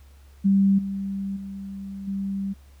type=tone with level steps; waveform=sine; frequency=196 Hz; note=G3; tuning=in tune; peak=-15 / -26 / -32 / -25 dBFS; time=0.44-2.54 s; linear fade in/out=20 ms; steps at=0.78 / 1.36 / 2.07 s; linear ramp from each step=10 ms; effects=added 69 Hz sine -47 dBFS peak until 2.8 s + pink hiss -60 dBFS RMS until 2.8 s